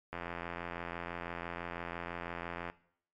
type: click train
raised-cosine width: 0.5 ms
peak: -24 dBFS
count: 222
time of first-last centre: 0.13-2.7 s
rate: 86 Hz
effects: noise-tail reverb RT60 0.6 s tail -18 dB re dry + MP3 96 kbps